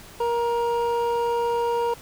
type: tone pair together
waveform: triangle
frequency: 471 / 942 Hz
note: A#4 / A#5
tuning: +18 / +18 cents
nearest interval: octave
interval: 1200 cents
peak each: -21 / -23 dBFS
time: 0.2-1.94 s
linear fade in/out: 5 ms
effects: pink hiss -45 dBFS RMS until 2.01 s